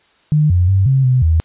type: tone with pitch steps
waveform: sine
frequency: 151.5 / 89.2 / 96.4 / 133.9 / 127.5 / 80.7 Hz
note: D#3 / F2 / G2 / C3 / C3 / E2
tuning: -46 / +37 / -28 / +40 / -44 / -36 cents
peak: -9 dBFS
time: 0.32-1.4 s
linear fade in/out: 0 ms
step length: 180 ms
effects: white hiss -54 dBFS RMS until 1.44 s + resampled to 8000 Hz